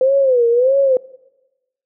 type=tone with vibrato; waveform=sine; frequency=508 Hz; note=B4; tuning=49 cents sharp; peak=-10 dBFS; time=0.01-0.97 s; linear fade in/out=2 ms; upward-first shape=sine; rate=1.6 Hz; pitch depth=150 cents each way; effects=noise-tail reverb RT60 1.0 s tail -21 dB re dry